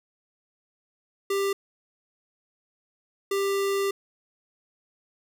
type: tone bursts at uneven times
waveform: square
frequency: 395.2 Hz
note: G4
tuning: 14 cents sharp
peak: -24 dBFS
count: 2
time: 1.3-1.53 / 3.31-3.91 s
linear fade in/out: 5 ms
effects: none